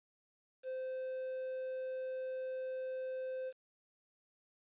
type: tone with quantisation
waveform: triangle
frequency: 518 Hz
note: C5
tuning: 17 cents flat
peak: -36 dBFS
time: 0.63-3.53 s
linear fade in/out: 50 ms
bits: 10
effects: resampled to 8000 Hz